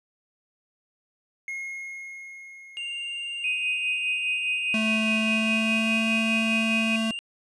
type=tone with exponential decay; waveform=triangle; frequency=2155 Hz; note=C#7; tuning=49 cents flat; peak=-28 dBFS; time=1.48-4.98 s; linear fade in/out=1 ms; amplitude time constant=760 ms
type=tone with vibrato; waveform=triangle; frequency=2794 Hz; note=F7; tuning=in tune; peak=-29 dBFS; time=2.77-7.19 s; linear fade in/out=0 ms; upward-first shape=triangle; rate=20 Hz; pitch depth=29 cents each way
type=tone with tremolo; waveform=sine; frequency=2506 Hz; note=D#7; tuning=12 cents sharp; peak=-23 dBFS; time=3.44-6.96 s; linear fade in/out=2 ms; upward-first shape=sine; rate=4.9 Hz; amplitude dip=45%
type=tone with pitch glide; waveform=square; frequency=219.1 to 222.8 Hz; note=A3 to A3; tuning=-7 to +22 cents; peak=-25 dBFS; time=4.74-7.11 s; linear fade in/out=2 ms; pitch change=+29 cents; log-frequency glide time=5.17-6.03 s
effects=resampled to 24000 Hz